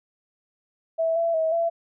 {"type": "tone with pitch steps", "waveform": "sine", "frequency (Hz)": [654, 670, 642, 672], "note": ["E5", "E5", "E5", "E5"], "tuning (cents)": [-14, 28, -46, 33], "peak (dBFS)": -20, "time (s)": [0.98, 1.7], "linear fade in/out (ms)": 20, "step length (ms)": 180, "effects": []}